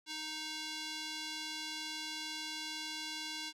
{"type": "tone with band-pass filter", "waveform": "square", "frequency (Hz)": 311.1, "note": "D#4", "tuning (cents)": 0, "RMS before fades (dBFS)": -42, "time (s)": [0.06, 3.53], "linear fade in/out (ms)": 50, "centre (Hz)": 4200, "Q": 1.5, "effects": []}